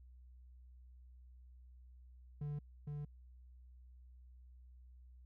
triangle tone with echo, 146.83 Hz, D3, in tune, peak -37 dBFS, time 2.41-2.59 s, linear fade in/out 5 ms, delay 460 ms, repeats 1, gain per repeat -2 dB, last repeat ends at 3.05 s, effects added 62 Hz sine -56 dBFS peak until 5.25 s

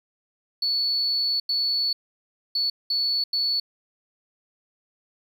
triangle tone bursts at uneven times, 4435 Hz, C#8, in tune, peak -18 dBFS, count 5, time 0.62-1.4 / 1.49-1.93 / 2.55-2.7 / 2.9-3.24 / 3.33-3.6 s, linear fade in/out 5 ms, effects tanh soft clip ceiling -19 dBFS

